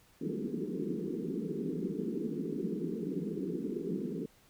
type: band-pass noise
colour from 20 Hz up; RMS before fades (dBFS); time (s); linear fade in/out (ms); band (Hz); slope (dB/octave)
pink; -36; 0.21-4.26; 5; 160 to 450; 96
effects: pink hiss -64 dBFS RMS until 4.49 s